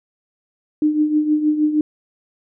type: tone with tremolo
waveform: sine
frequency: 303.2 Hz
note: D#4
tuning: 45 cents flat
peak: -11 dBFS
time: 0.82-1.81 s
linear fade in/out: 2 ms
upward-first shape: triangle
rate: 6.4 Hz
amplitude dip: 70%
effects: none